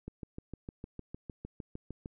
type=click train; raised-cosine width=3 ms; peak=-28 dBFS; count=14; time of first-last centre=0.08-2.059 s; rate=6.57 Hz; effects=none